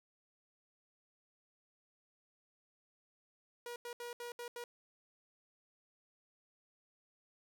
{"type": "tone bursts at uneven times", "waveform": "sawtooth", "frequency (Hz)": 479.8, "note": "A#4", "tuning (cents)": 50, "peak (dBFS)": -39, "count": 6, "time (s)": [[3.66, 3.76], [3.85, 3.93], [4, 4.13], [4.2, 4.32], [4.39, 4.48], [4.56, 4.64]], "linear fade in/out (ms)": 2, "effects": []}